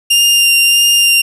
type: tone with vibrato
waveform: sawtooth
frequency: 2794 Hz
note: F7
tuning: in tune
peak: -4 dBFS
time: 0.1-1.22 s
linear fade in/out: 10 ms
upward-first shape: sine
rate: 1.6 Hz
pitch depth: 11 cents each way
effects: resampled to 32000 Hz + 7-bit